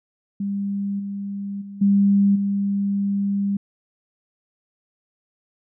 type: tone with level steps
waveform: sine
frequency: 199.6 Hz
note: G3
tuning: 32 cents sharp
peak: -22 / -26 / -33 / -13 / -19 dBFS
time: 0.4-3.57 s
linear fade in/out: 5 ms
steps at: 0.99 / 1.61 / 1.81 / 2.35 s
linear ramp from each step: 10 ms
effects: none